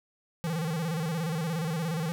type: tone with vibrato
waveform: square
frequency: 162.9 Hz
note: E3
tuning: 20 cents flat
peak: -29 dBFS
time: 0.44-2.12 s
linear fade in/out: 0 ms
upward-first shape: square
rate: 17 Hz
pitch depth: 94 cents each way
effects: 10-bit